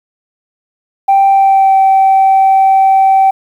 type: tone with pitch glide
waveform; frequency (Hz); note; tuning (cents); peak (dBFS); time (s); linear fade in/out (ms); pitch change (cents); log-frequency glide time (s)
sine; 784 to 772.3; G5 to G5; 0 to -26; -3; 1.08-3.31; 10; -26; 1.28-1.76
effects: tanh soft clip ceiling -2 dBFS + 7-bit